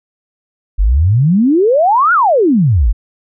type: exponential two-way sweep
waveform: sine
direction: up then down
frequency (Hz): 43.48 to 1480 to 43.48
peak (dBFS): -7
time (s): 0.78-2.93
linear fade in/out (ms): 20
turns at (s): 2.13
effects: none